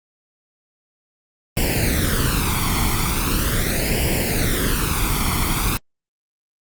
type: noise with flanger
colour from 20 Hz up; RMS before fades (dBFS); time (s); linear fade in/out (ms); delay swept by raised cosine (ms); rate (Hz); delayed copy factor
pink; -19; 1.57-5.77; 0; 0.39 to 0.91; 0.4; +0.85
effects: Opus 32 kbps